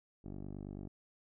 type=tone with low-pass filter; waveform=10% pulse; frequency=49.11 Hz; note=G1; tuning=4 cents sharp; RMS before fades=-45 dBFS; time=0.24-0.88 s; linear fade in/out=10 ms; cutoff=430 Hz; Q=1.3; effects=none